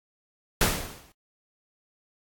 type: noise with exponential decay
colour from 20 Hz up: pink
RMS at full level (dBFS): -19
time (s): 0.61-1.12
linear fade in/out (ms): 2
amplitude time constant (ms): 110
effects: AAC 64 kbps